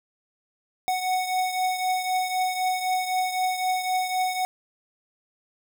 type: beating tone pair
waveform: square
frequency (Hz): 740 / 743.9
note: F#5 / F#5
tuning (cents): 0 / +9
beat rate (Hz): 3.9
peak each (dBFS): -25 / -31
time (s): 0.88-4.45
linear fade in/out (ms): 0
effects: none